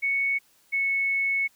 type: tone pair in turn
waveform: sine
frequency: 2217 / 2204 Hz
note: C#7 / C#7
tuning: 0 / -11 cents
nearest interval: unison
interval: 11 cents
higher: first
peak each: -22 dBFS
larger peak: neither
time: 0.02-0.39 / 0.72-1.48 s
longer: second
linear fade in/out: 20 ms
effects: white hiss -62 dBFS RMS until 1.55 s